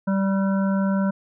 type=harmonic tone with a mistuned harmonic; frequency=194.7 Hz; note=G3; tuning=12 cents flat; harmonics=1 / 3 / 5 / 7 / 8; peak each=-19 / -29 / -33 / -36 / -37 dBFS; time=0.07-1.11 s; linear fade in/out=10 ms; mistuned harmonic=8; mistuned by=-50 cents; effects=none